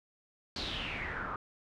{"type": "noise with low-pass filter sweep", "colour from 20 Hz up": "pink", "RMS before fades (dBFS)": -38, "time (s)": [0.56, 1.36], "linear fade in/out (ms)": 2, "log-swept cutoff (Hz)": [4500, 1200], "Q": 5.7, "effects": []}